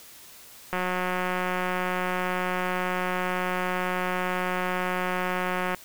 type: click train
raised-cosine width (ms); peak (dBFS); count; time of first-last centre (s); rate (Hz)
0.5; -13; 914; 0.73-5.746; 182
effects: white hiss -48 dBFS RMS until 5.84 s